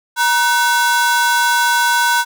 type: ring-modulated tone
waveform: 45% pulse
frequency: 1228 Hz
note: D#6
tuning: 23 cents flat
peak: -9 dBFS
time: 0.16-2.25 s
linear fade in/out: 50 ms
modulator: 279 Hz
effects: none